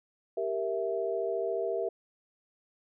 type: chord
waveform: sine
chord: E diminished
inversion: first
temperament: equal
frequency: 392 / 466.2 / 659.3 Hz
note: G4 / Bb4 / E5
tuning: 0 / 0 / 0 cents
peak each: -33 dBFS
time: 0.37-1.89 s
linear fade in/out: 5 ms
effects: none